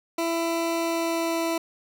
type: tone with pitch glide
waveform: 20% pulse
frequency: 333.4 to 331.3 Hz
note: E4 to E4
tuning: +20 to +9 cents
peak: -19 dBFS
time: 0.18-1.58 s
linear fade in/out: 5 ms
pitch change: -11 cents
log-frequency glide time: 0.77-1.46 s
effects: none